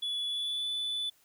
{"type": "tone with pitch glide", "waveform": "sine", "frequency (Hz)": [3419, 3483], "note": ["G#7", "A7"], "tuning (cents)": [50, -18], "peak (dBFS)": -28, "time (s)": [0.02, 1.1], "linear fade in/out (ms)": 10, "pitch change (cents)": 32, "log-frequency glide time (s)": [0.27, 0.68], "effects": ["tanh soft clip ceiling -30 dBFS", "white hiss -66 dBFS RMS until 1.24 s"]}